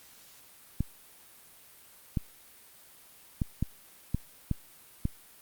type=clicks; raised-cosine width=5 ms; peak=-15 dBFS; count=7; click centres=0.806 / 2.172 / 3.418 / 3.626 / 4.146 / 4.513 / 5.054 s; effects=white hiss -55 dBFS RMS until 5.41 s + Opus 48 kbps